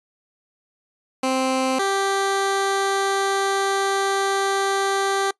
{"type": "tone pair in turn", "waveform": "15% pulse", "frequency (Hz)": [261.6, 392], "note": ["C4", "G4"], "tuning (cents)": [0, 0], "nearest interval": "perfect fifth", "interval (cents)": 700, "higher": "second", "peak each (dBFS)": -13, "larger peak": "neither", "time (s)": [[1.23, 1.79], [1.79, 5.31]], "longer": "second", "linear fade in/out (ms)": 5, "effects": ["noise-tail reverb RT60 0.1 s tail -22 dB re dry", "resampled to 24000 Hz"]}